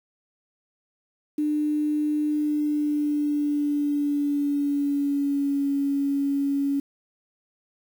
sine tone with pitch glide, 300 to 279.9 Hz, D4 to C#4, +37 to +17 cents, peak -21 dBFS, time 1.38-6.8 s, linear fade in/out 5 ms, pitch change -120 cents, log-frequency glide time 2.3-5.69 s, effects 8-bit

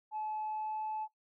sine tone with pitch glide, 860 to 865 Hz, A5 to A5, -40 to -30 cents, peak -34 dBFS, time 0.11-1.08 s, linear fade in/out 50 ms, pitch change +10 cents, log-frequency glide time 0.42-0.83 s, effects noise-tail reverb RT60 0.1 s tail -17 dB re dry + tanh soft clip ceiling -31 dBFS

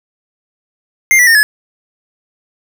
square tone with pitch steps, 2100 / 1959.4 / 1828.2 / 1705.7 Hz, C7 / B6 / A#6 / G#6, +6 / -14 / -34 / +46 cents, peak -6 dBFS, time 1.11-1.43 s, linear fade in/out 0 ms, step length 80 ms, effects none

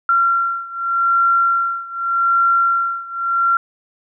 sine beating tone pair, 1370 / 1370.84 Hz, F6 / F6, -34 / -33 cents, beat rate 0.84 Hz, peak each -16 / -18 dBFS, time 0.09-3.57 s, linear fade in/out 2 ms, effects none

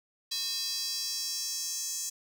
square tone with high-pass filter sweep, 365.7 Hz, F#4, 20 cents flat, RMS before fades -34 dBFS, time 0.31-2.1 s, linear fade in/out 10 ms, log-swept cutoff 4300 to 6600 Hz, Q 3.9, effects none

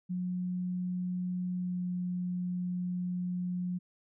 sine tone with pitch glide, 180.7 to 179.45 Hz, F#3 to F3, -41 to +47 cents, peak -31 dBFS, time 0.09-3.79 s, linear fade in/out 20 ms, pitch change -12 cents, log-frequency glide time 1.56-1.82 s, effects none

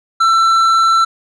sine tone with tanh clipping, 1339 Hz, E6, 27 cents sharp, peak -10 dBFS, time 0.2-1.05 s, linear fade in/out 10 ms, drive 9 dB, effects none

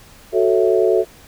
sine chord, F# minor seventh, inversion none, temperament equal, 370 / 440 / 554.4 / 659.3 Hz, F#4 / A4 / C#5 / E5, 0 / 0 / 0 / 0 cents, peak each -16 / -16 / -22 / -20 dBFS, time 0.32-1.05 s, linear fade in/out 50 ms, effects pink hiss -45 dBFS RMS until 1.27 s

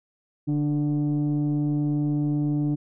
sine tone pair together, 146.4 / 295.4 Hz, D3 / D4, -5 / +10 cents, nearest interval octave, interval 1215 cents, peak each -22 dBFS, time 0.47-2.76 s, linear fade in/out 20 ms, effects tanh soft clip ceiling -18 dBFS

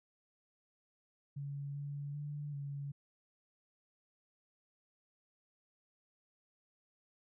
sine tone with pitch steps, 141.4 / 143.1 / 146.5 / 141.4 Hz, C#3 / D3 / D3 / C#3, +35 / -45 / -4 / +35 cents, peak -39 dBFS, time 1.36-2.92 s, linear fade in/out 10 ms, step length 390 ms, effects none

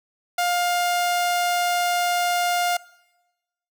sawtooth tone, 706 Hz, F5, 19 cents sharp, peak -16 dBFS, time 0.38-2.77 s, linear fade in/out 5 ms, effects noise-tail reverb RT60 1.0 s tail -21 dB re dry

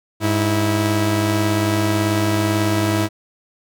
sawtooth tone pair together, 102.4 / 325.4 Hz, G#2 / E4, -24 / -22 cents, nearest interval octave + minor sixth, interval 2002 cents, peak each -15 dBFS, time 0.2-3.09 s, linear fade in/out 50 ms, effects none

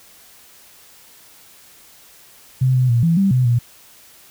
sine tone with pitch steps, 129.5 / 127.3 / 118.1 / 166.7 / 195.4 / 126.8 / 119.6 Hz, C3 / C3 / A#2 / E3 / G3 / B2 / A#2, -17 / -47 / +23 / +20 / -5 / +46 / +45 cents, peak -12 dBFS, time 2.61-3.59 s, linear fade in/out 10 ms, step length 140 ms, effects white hiss -47 dBFS RMS until 4.3 s

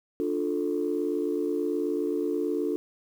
sine chord, D minor, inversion none, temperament just, 293.7 / 352.4 / 440.5 Hz, D4 / F4 / A4, 0 / +16 / +2 cents, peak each -29 dBFS, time 0.2-2.76 s, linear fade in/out 0 ms, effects tanh soft clip ceiling -17 dBFS + 9-bit

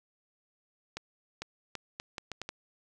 accelerating click train, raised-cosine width 0.2 ms, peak -20 dBFS, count 8, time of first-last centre 0.97-2.49 s, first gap 450 ms, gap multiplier 0.74, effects none

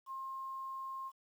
sine tone, 1065 Hz, C6, 30 cents sharp, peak -40 dBFS, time 0.06-1.12 s, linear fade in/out 50 ms, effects 11-bit

